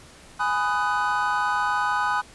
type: chord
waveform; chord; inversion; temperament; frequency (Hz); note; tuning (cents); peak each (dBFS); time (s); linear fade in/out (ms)
triangle; G# minor seventh; none; just; 830.6 / 996.7 / 1245.9 / 1495.1; G#5 / B5 / D#6 / F#6; 0 / +16 / +2 / +18; -25; 0.39-2.22; 20
effects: pink hiss -48 dBFS RMS until 2.34 s + resampled to 24000 Hz